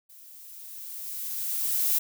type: noise with level ramp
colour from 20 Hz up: violet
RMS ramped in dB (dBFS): -51 to -23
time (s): 0.09-1.99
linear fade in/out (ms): 10
effects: none